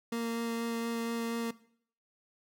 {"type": "tone with vibrato", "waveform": "30% pulse", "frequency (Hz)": 231.3, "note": "A#3", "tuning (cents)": -13, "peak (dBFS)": -29, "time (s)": [0.12, 1.51], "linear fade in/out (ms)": 5, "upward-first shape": "sine", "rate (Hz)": 4.2, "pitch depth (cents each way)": 8, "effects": ["noise-tail reverb RT60 0.6 s tail -19 dB re dry"]}